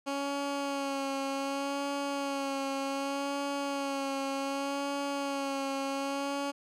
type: tone with vibrato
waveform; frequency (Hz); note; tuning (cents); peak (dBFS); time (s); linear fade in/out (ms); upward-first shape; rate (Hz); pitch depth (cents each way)
15% pulse; 277.2; C#4; 0; -25; 0.06-6.52; 20; sine; 0.66; 27
effects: low-pass 9000 Hz 12 dB/octave